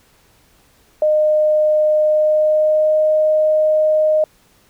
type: tone with pitch glide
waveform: sine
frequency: 612 to 618.4 Hz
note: D#5 to D#5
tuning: -29 to -11 cents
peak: -11 dBFS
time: 1.02-4.24 s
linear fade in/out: 2 ms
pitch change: +18 cents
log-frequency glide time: 2.02-2.99 s
effects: pink hiss -54 dBFS RMS until 4.69 s